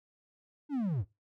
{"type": "linear sweep", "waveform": "triangle", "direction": "down", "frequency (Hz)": [304.9, 77.78], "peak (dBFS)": -27, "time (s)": [0.69, 1.05], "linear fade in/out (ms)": 50, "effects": ["noise-tail reverb RT60 0.2 s tail -17 dB re dry"]}